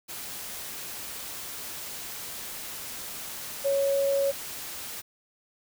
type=tone in noise; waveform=sine; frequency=554.4 Hz; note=C#5; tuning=in tune; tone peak=-22 dBFS; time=3.64-4.32 s; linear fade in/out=20 ms; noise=white; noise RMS=-38 dBFS; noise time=0.08-5.02 s; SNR=+13 dB; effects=none